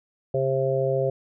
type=harmonic tone with a mistuned harmonic; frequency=133.5 Hz; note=C3; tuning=35 cents sharp; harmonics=1 / 3 / 4 / 5; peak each=-27 / -26 / -24 / -30 dBFS; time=0.34-1.1 s; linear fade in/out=5 ms; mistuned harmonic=1; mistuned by=+18 cents; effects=none